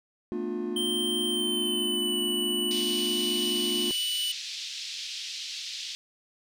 triangle chord, B half-diminished seventh, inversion third, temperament just, 222.2 / 246.9 / 296.3 / 355.6 Hz, A3 / B3 / D4 / F4, +17 / 0 / +15 / +31 cents, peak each -33 / -36 / -35 / -30 dBFS, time 0.32-3.91 s, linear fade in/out 0 ms
square tone with pitch glide, 3136 to 2967 Hz, G7 to F#7, 0 to +4 cents, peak -28 dBFS, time 0.76-4.32 s, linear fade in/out 5 ms, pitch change -96 cents, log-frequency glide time 1.27-2.17 s
white band-pass noise, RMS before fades -37 dBFS, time 2.71-5.95 s, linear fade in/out 0 ms, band 2900 to 5000 Hz, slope 24 dB/octave
effects none

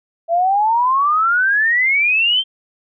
sine exponential sweep, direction up, 659 to 3177 Hz, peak -12 dBFS, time 0.28-2.44 s, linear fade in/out 50 ms, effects none

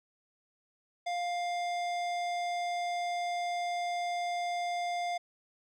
sine tone with hard clipping, 702 Hz, F5, 9 cents sharp, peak -33 dBFS, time 1.06-5.18 s, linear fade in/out 10 ms, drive 15 dB, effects none

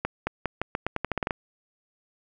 accelerating click train, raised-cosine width 0.5 ms, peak -11 dBFS, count 13, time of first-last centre 0.05-1.308 s, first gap 220 ms, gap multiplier 0.85, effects none

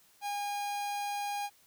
45% pulse tone, 815 Hz, G#5, 33 cents flat, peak -33 dBFS, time 0.21-1.5 s, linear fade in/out 50 ms, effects white hiss -64 dBFS RMS until 1.66 s

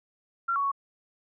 sine tone with pitch steps, 1371 / 1119 / 1111 Hz, F6 / C#6 / C#6, -32 / +16 / +4 cents, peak -24 dBFS, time 0.48-0.717 s, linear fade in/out 10 ms, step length 79 ms, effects none

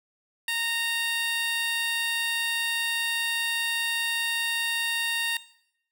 15% pulse tone with high-pass filter, 925 Hz, A#5, 14 cents flat, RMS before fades -28 dBFS, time 0.48-5.37 s, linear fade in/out 2 ms, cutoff 2000 Hz, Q 1.2, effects noise-tail reverb RT60 0.7 s tail -18 dB re dry

